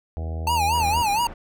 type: harmonic tone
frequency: 80.7 Hz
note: E2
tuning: 36 cents flat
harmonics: 1 / 2 / 3 / 4 / 5 / 6 / 7 / 8 / 9 / 10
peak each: -26 / -39 / -44 / -44 / -47 / -43 / -48 / -43 / -46 / -49 dBFS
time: 0.17-1.02 s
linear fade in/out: 0 ms
type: tone with vibrato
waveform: square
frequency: 880 Hz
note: A5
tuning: in tune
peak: -20 dBFS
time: 0.47-1.27 s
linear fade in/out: 2 ms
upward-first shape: sine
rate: 4.3 Hz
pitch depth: 160 cents each way
type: low-pass noise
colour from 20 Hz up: pink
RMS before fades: -38 dBFS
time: 0.75-1.34 s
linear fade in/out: 5 ms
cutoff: 1400 Hz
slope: 12 dB/octave
effects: none